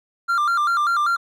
triangle tone with vibrato, 1281 Hz, E6, 50 cents flat, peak -15 dBFS, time 0.28-1.17 s, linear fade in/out 20 ms, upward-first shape square, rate 5.1 Hz, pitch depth 130 cents each way, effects none

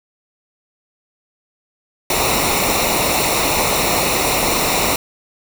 pink noise with comb filter, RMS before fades -17 dBFS, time 2.1-4.96 s, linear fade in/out 2 ms, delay 0.62 ms, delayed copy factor -0.7, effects none

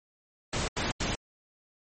pink noise bursts, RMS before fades -30 dBFS, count 3, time 0.53-1.152 s, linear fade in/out 2 ms, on 150 ms, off 86 ms, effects MP3 32 kbps

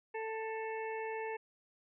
harmonic tone with a mistuned harmonic, 442.9 Hz, A4, 11 cents sharp, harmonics 1 / 2 / 4 / 5 / 6, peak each -39 / -42 / -47 / -49 / -51 dBFS, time 0.14-1.37 s, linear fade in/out 10 ms, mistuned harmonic 5, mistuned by -19 cents, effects none

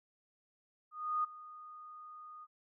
sine tone with ADSR envelope, 1233 Hz, D#6, 16 cents flat, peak -29 dBFS, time 0.91-2.47 s, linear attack 330 ms, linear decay 11 ms, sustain -19 dB, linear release 38 ms, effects none

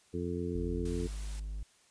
harmonic tone, 87.31 Hz, F2, in tune, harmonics 1 / 2 / 3 / 4 / 5, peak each -39 / -39 / -39 / -39 / -39 dBFS, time 0.13-1.08 s, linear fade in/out 20 ms
triangle tone, 51.4 Hz, G#1, 17 cents flat, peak -34 dBFS, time 0.55-1.63 s, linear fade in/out 0 ms
white noise, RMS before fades -50 dBFS, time 0.85-1.4 s, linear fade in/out 5 ms
effects white hiss -65 dBFS RMS until 1.9 s + resampled to 22050 Hz

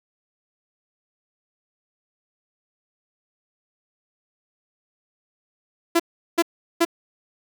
sawtooth tone bursts, 337.6 Hz, E4, 41 cents sharp, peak -11 dBFS, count 3, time 5.95-6.851 s, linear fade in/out 10 ms, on 47 ms, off 380 ms, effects none

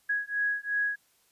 sine beating tone pair, 1661.2 / 1664 Hz, G#6 / G#6, 0 / +3 cents, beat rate 2.8 Hz, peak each -30 dBFS, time 0.09-0.96 s, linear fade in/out 10 ms, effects white hiss -67 dBFS RMS until 1.31 s + resampled to 32000 Hz

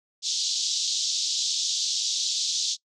pink band-pass noise, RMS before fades -27 dBFS, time 0.22-2.77 s, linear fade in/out 50 ms, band 3500 to 6900 Hz, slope 48 dB/octave, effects noise-tail reverb RT60 0.1 s tail -22 dB re dry

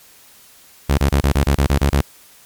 sawtooth tone bursts, 70 Hz, C#2, 18 cents sharp, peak -8 dBFS, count 10, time 0.89-2.015 s, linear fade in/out 10 ms, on 90 ms, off 25 ms, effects white hiss -47 dBFS RMS until 2.45 s + MP3 96 kbps

